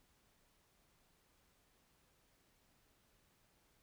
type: silence
effects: pink hiss -74 dBFS RMS until 3.82 s